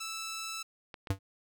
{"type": "tone", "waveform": "10% pulse", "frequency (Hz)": 1318.5, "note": "E6", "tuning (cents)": 0, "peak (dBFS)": -29, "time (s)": [0, 0.63], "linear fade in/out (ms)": 10}
{"type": "clicks", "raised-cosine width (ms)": 0.3, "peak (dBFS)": -27, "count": 2, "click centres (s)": [0.942, 1.072]}
{"type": "tone with exponential decay", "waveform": "square", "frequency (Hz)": 97, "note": "G2", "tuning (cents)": -18, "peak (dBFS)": -24, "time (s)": [1.1, 1.19], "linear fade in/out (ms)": 5, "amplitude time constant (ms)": 19}
{"effects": []}